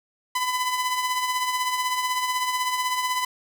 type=tone with tremolo; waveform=sawtooth; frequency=1005 Hz; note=B5; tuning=30 cents sharp; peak=-17 dBFS; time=0.35-3.25 s; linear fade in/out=5 ms; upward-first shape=triangle; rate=16 Hz; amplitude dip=55%; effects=none